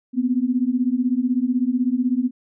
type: beating tone pair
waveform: sine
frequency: 241.4 / 257.4 Hz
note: B3 / C4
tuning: -39 / -28 cents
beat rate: 16 Hz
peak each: -21 / -20 dBFS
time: 0.13-2.31 s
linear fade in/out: 50 ms
effects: none